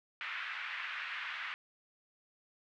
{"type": "band-pass noise", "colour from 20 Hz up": "pink", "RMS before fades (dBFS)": -41, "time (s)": [0.21, 1.54], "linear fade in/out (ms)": 0, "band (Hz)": [1400, 2700], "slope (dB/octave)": 24, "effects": []}